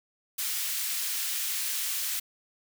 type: high-pass noise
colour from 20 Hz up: white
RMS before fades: -31 dBFS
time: 0.38-2.2 s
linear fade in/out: 10 ms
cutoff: 1900 Hz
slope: 12 dB/octave
effects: none